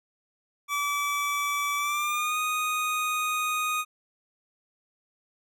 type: tone with pitch glide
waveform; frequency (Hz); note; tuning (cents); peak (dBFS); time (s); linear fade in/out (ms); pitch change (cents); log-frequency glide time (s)
25% pulse; 1152 to 1241.8; D6 to D#6; -34 to -4; -22; 0.68-3.85; 50; +130; 1.77-2.38
effects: none